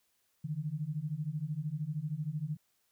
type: beating tone pair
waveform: sine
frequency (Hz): 144.9 / 157.9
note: D3 / D#3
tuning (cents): -23 / +26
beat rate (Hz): 13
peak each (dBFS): -37 / -36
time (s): 0.44-2.57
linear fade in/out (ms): 10
effects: white hiss -75 dBFS RMS until 2.91 s